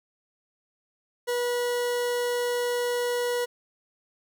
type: tone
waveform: 40% pulse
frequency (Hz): 485.6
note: B4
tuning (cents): -29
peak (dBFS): -24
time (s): 1.27-3.46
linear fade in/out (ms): 20
effects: 11-bit